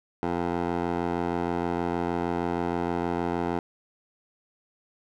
15% pulse tone with band-pass filter, 86.4 Hz, F2, 18 cents flat, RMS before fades -28 dBFS, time 0.23-3.59 s, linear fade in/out 0 ms, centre 600 Hz, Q 1.2, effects none

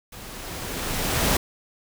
pink noise with level ramp, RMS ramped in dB -41 to -20 dBFS, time 0.12-1.37 s, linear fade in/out 5 ms, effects none

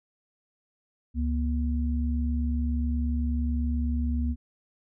sine tone pair together, 70.71 / 239.7 Hz, C#2 / A#3, +35 / +48 cents, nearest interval octave + major sixth, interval 2113 cents, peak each -25 / -30 dBFS, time 1.14-4.36 s, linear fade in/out 50 ms, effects none

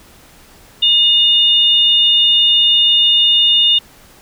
sine tone pair together, 2868 / 3607 Hz, F7 / A7, +45 / +42 cents, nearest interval major third, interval 397 cents, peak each -11 dBFS, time 0.82-3.79 s, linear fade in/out 10 ms, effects pink hiss -44 dBFS RMS until 4.21 s

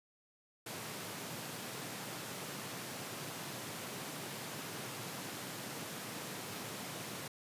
pink high-pass noise, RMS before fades -44 dBFS, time 0.66-7.28 s, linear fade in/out 5 ms, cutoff 110 Hz, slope 48 dB/octave, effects resampled to 32000 Hz

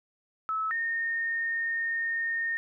sine tone pair in turn, 1300 / 1835.9 Hz, E6 / A#6, -24 / -27 cents, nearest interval tritone, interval 597 cents, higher second, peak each -27 dBFS, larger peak neither, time 0.49-0.71 / 0.71-2.57 s, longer second, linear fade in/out 0 ms, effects none

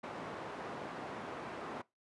white band-pass noise, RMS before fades -44 dBFS, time 0.03-1.82 s, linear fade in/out 10 ms, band 150 to 1000 Hz, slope 12 dB/octave, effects noise-tail reverb RT60 0.2 s tail -21 dB re dry + resampled to 24000 Hz

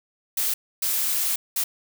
blue noise bursts at uneven times, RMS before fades -24 dBFS, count 3, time 0.37-0.54 / 0.82-1.36 / 1.56-1.64 s, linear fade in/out 5 ms, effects none

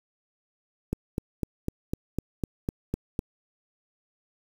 click train, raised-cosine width 3 ms, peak -14 dBFS, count 10, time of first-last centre 0.93-3.191 s, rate 3.98 Hz, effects 7-bit

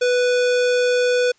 square tone, 493.9 Hz, B4, in tune, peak -16 dBFS, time 0.01-1.32 s, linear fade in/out 10 ms, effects white hiss -59 dBFS RMS until 1.38 s + resampled to 16000 Hz

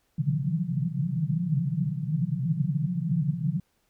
pink band-pass noise, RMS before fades -27 dBFS, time 0.18-3.6 s, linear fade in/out 5 ms, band 130 to 180 Hz, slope 96 dB/octave, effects pink hiss -71 dBFS RMS until 3.89 s

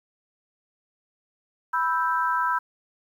sine chord, E minor, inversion second, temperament equal, 987.8 / 1318.5 / 1568 Hz, B5 / E6 / G6, 0 / 0 / 0 cents, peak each -24 / -26 / -28 dBFS, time 1.73-2.59 s, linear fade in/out 10 ms, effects 9-bit

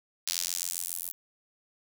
sawtooth tone with high-pass filter sweep, 87.31 Hz, F2, in tune, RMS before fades -34 dBFS, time 0.27-1.12 s, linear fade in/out 0 ms, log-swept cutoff 4700 to 12000 Hz, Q 1.4, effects none

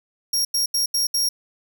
sawtooth tone bursts at uneven times, 5588 Hz, F8, in tune, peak -16 dBFS, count 5, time 0.33-0.45 / 0.54-0.66 / 0.74-0.86 / 0.94-1.07 / 1.14-1.29 s, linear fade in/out 5 ms, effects none

